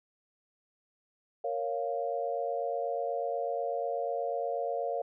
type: chord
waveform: sine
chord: Bb minor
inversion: none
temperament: equal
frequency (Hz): 466.2 / 554.4 / 698.5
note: Bb4 / Db5 / F5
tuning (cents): 0 / 0 / 0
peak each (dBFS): -35 / -34 / -34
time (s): 1.44-5.02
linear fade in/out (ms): 5
effects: none